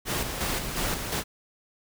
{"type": "noise with tremolo", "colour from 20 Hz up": "pink", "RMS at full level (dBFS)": -28, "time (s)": [0.05, 1.24], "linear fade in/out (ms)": 50, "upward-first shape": "square", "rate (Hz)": 2.8, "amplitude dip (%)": 45, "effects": []}